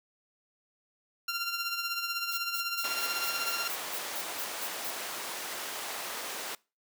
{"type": "tone with tremolo", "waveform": "15% pulse", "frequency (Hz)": 1383, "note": "F6", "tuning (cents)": -17, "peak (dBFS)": -22, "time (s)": [1.28, 3.68], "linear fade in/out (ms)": 5, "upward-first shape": "triangle", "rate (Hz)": 16, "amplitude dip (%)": 60}
{"type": "noise bursts", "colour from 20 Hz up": "violet", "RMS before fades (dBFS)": -37, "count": 12, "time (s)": [2.31, 4.91], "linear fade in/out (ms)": 10, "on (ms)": 70, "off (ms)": 160}
{"type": "high-pass noise", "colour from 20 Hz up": "pink", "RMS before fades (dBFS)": -38, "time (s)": [2.84, 6.55], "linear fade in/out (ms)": 2, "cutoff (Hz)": 550, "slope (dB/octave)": 12}
{"effects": ["noise-tail reverb RT60 0.3 s tail -24 dB re dry"]}